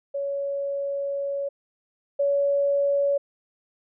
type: tone pair in turn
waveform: sine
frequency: 560 / 563.9 Hz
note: C#5 / C#5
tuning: +18 / +30 cents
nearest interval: unison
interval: 12 cents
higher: second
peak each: -25 / -19 dBFS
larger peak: second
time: 0.14-1.49 / 2.19-3.18 s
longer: first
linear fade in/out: 10 ms
effects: none